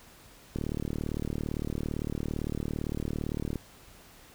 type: click train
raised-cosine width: 3 ms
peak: -19 dBFS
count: 114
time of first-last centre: 0.56-3.557 s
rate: 37.7 Hz
effects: pink hiss -54 dBFS RMS until 4.34 s